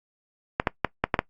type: clicks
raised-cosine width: 0.5 ms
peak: -5 dBFS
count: 6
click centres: 0.599 / 0.672 / 0.847 / 1.04 / 1.142 / 1.191 s
effects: noise-tail reverb RT60 0.1 s tail -21 dB re dry + Opus 48 kbps